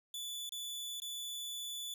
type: tone with dropouts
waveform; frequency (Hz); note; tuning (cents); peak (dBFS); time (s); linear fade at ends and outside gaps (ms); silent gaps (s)
sawtooth; 3469; A7; -25; -37; 0.14-1.94; 2; 0.493-0.521 / 1.001-1.019
effects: none